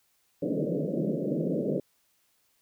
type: band-pass noise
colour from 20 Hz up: pink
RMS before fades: -29 dBFS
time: 0.42-1.8 s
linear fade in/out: 5 ms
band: 140 to 600 Hz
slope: 96 dB/octave
effects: white hiss -70 dBFS RMS until 2.61 s